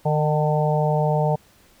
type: harmonic tone with a mistuned harmonic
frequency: 152 Hz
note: D#3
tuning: 40 cents flat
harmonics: 1 / 3 / 4 / 5 / 6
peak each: -20 / -26 / -24 / -26 / -28 dBFS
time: 0.05-1.36 s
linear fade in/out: 10 ms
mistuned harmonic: 6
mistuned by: -37 cents
effects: pink hiss -55 dBFS RMS until 1.8 s